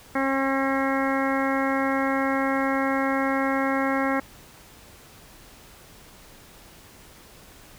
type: harmonic tone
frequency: 270 Hz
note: C#4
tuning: 45 cents flat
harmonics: 1 / 2 / 3 / 4 / 5 / 6 / 7 / 8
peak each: -25 / -28 / -30 / -31 / -32 / -33 / -33 / -34 dBFS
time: 0.15-4.2 s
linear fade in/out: 5 ms
effects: pink hiss -49 dBFS RMS until 7.78 s